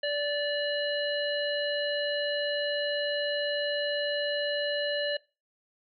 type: harmonic tone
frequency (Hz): 582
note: D5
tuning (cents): -16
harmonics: 1 / 3 / 5 / 7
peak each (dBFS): -29 / -34 / -36 / -37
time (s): 0.03-5.17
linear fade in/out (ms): 5
effects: noise-tail reverb RT60 0.3 s tail -22 dB re dry